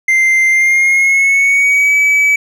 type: tone with pitch glide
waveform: triangle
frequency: 2087 to 2289 Hz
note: C7 to D7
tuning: -5 to -45 cents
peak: -6 dBFS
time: 0.08-2.36 s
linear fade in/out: 5 ms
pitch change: +160 cents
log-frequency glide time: 0.48-1.95 s
effects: none